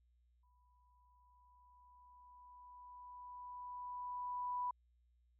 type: tone with exponential growth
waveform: sine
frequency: 987.8 Hz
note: B5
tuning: in tune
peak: -36 dBFS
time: 0.43-4.71 s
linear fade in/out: 5 ms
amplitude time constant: 930 ms
effects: added 60 Hz sine -70 dBFS peak until 5.39 s